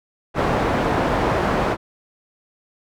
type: low-pass noise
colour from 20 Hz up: white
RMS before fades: -20 dBFS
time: 0.34-1.77 s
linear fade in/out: 50 ms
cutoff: 880 Hz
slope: 12 dB/octave
effects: none